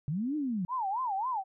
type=linear two-way sweep; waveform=sine; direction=up then down; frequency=133.1 to 311.9 to 168.9 Hz; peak=-29 dBFS; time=0.08-0.65 s; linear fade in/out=0 ms; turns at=0.36 s
type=tone with vibrato; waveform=sine; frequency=893 Hz; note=A5; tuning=25 cents sharp; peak=-29 dBFS; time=0.68-1.44 s; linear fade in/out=50 ms; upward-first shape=sine; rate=3.7 Hz; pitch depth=270 cents each way
effects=none